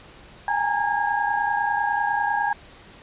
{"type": "tone cluster", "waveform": "sine", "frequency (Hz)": [809, 839, 925, 1634], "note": ["G#5", "G#5", "A#5", "G#6"], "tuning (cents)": [-46, 17, -14, -29], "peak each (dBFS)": -26, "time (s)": [0.48, 2.53], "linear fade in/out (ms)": 2, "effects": ["pink hiss -47 dBFS RMS until 3.02 s", "resampled to 8000 Hz"]}